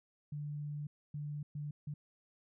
sine tone bursts at uneven times, 147.3 Hz, D3, 6 cents sharp, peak -38 dBFS, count 4, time 0.32-0.87 / 1.14-1.43 / 1.55-1.71 / 1.87-1.94 s, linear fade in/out 5 ms, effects none

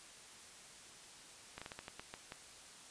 slowing click train, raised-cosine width 0.3 ms, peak -29 dBFS, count 9, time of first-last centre 1.58-2.321 s, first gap 36 ms, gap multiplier 1.26, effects white hiss -56 dBFS RMS until 2.9 s + resampled to 22050 Hz

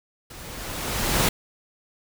pink noise with level ramp, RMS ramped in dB -42 to -19 dBFS, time 0.3-1.29 s, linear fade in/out 5 ms, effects none

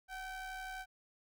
square ring-modulated tone, 392 Hz, G4, in tune, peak -40 dBFS, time 0.08-0.86 s, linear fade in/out 50 ms, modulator 1140 Hz, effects none

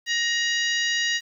harmonic tone with a mistuned harmonic, 955 Hz, A#5, 42 cents sharp, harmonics 2 / 3 / 4 / 5 / 6 / 7, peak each -24 / -28 / -30 / -32 / -34 / -35 dBFS, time 0.06-1.21 s, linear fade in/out 50 ms, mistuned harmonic 2, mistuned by -36 cents, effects 9-bit

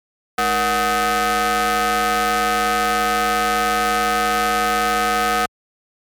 sawtooth ring-modulated tone, 263.2 Hz, C4, 10 cents sharp, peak -9 dBFS, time 0.38-5.46 s, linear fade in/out 5 ms, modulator 1000 Hz, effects high-pass 60 Hz 12 dB/octave + MP3 96 kbps

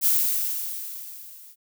violet noise with level ramp, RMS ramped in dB -18 to -48 dBFS, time 0.01-1.56 s, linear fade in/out 50 ms, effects none

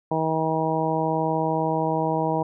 harmonic tone, 159.6 Hz, D#3, 44 cents sharp, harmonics 1 / 2 / 3 / 4 / 5 / 6, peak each -28 / -28 / -28 / -28 / -28 / -28 dBFS, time 0.11-2.43 s, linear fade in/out 5 ms, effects none

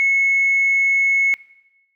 sine tone, 2191 Hz, C#7, 21 cents flat, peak -13 dBFS, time 0-1.34 s, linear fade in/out 0 ms, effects noise-tail reverb RT60 1.0 s tail -21 dB re dry + tanh soft clip ceiling -9 dBFS

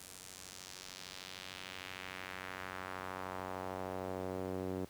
sawtooth tone with band-pass filter sweep, 93.2 Hz, F#2, 13 cents sharp, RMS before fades -44 dBFS, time 0-4.85 s, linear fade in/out 5 ms, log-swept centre 9600 to 360 Hz, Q 1.3, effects pink hiss -59 dBFS RMS until 4.89 s + high-pass 60 Hz 12 dB/octave

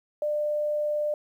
sine tone, 597 Hz, D5, 28 cents sharp, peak -24 dBFS, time 0.22-1.14 s, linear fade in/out 2 ms, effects 10-bit

